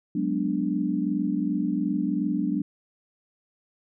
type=chord; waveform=sine; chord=G# half-diminished seventh; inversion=third; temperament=equal; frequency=185 / 207.7 / 246.9 / 293.7 Hz; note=F#3 / G#3 / B3 / D4; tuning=0 / 0 / 0 / 0 cents; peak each=-29 / -29 / -30 / -27 dBFS; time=0.15-2.62 s; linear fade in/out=5 ms; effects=none